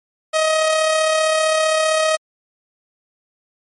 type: tone with amplitude modulation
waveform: sawtooth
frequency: 630 Hz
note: D#5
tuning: 21 cents sharp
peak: -9 dBFS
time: 0.33-2.17 s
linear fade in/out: 20 ms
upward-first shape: sine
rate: 35.4 Hz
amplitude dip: 35%
effects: MP3 48 kbps